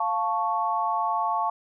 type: chord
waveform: sine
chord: F augmented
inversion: none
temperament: equal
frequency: 698.5 / 880 / 1108.7 Hz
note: F5 / A5 / C#6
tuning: 0 / 0 / 0 cents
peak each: -29 / -26 / -27 dBFS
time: 0-1.5 s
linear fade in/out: 5 ms
effects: none